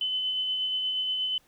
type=tone with tremolo; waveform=sine; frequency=3030 Hz; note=F#7; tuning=40 cents sharp; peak=-25 dBFS; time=0.01-1.38 s; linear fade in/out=2 ms; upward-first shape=sine; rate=8.4 Hz; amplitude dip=25%; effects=pink hiss -64 dBFS RMS until 1.47 s